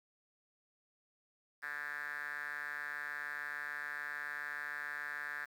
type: tone with band-pass filter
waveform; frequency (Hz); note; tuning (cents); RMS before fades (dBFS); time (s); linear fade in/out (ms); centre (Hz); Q
5% pulse; 146.83; D3; 0; -42; 1.62-5.46; 20; 1700; 7.9
effects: 10-bit